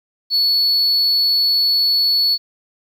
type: tone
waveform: sine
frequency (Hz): 4416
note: C#8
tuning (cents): -7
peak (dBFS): -10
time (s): 0.3-2.38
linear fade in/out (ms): 50
effects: tanh soft clip ceiling -12 dBFS + 8-bit